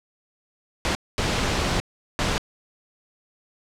pink noise bursts at uneven times, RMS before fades -23 dBFS, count 3, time 0.85-0.95 / 1.18-1.8 / 2.19-2.38 s, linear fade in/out 0 ms, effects low-pass 6000 Hz 12 dB/octave

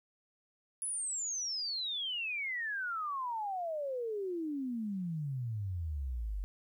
sine exponential sweep, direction down, 10490 to 46.08 Hz, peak -34 dBFS, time 0.82-6.44 s, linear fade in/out 0 ms, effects 12-bit

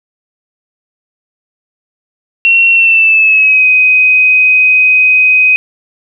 sine tone with pitch glide, 2725 to 2513 Hz, F7 to D#7, -43 to +17 cents, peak -4 dBFS, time 2.45-5.56 s, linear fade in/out 0 ms, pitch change -140 cents, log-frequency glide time 2.72-3.66 s, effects none

